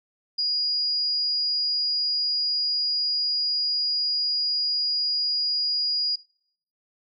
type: tone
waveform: sine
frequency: 4878 Hz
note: D#8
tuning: 35 cents flat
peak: -22 dBFS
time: 0.38-6.16 s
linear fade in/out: 10 ms
effects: noise-tail reverb RT60 0.6 s tail -20 dB re dry